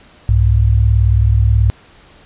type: tone pair together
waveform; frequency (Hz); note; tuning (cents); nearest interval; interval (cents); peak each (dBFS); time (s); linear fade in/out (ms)
sine; 65.32 / 103.83; C2 / G#2; -2 / 0; minor sixth; 802; -11; 0.29-1.7; 0
effects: pink hiss -45 dBFS RMS until 2.25 s + resampled to 8000 Hz